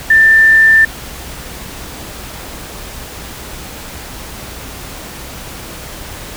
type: tone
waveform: sine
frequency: 1781 Hz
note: A6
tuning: 21 cents sharp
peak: -4 dBFS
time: 0.1-0.85 s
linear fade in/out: 5 ms
effects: added 60 Hz sine -36 dBFS peak until 6.36 s + pink hiss -29 dBFS RMS until 6.36 s